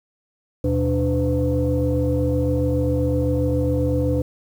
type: tone cluster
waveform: sine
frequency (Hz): 77.5 / 123.9 / 294.1 / 503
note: D#2 / B2 / D4 / B4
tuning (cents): -6 / +6 / +3 / +32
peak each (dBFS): -22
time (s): 0.64-4.22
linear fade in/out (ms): 5
effects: tanh soft clip ceiling -11 dBFS + 8-bit